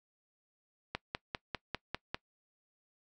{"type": "click train", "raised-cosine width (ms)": 0.3, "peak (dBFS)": -18, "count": 7, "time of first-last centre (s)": [0.95, 2.145], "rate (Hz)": 5.02, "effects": ["noise-tail reverb RT60 0.1 s tail -22 dB re dry"]}